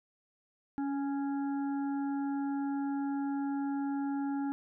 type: harmonic tone with a mistuned harmonic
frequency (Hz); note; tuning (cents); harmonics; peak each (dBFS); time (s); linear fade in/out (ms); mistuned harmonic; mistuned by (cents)
277.2; C#4; 0; 1 / 3 / 5 / 6; -31 / -41 / -50 / -55; 0.78-4.52; 0; 1; +16
effects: none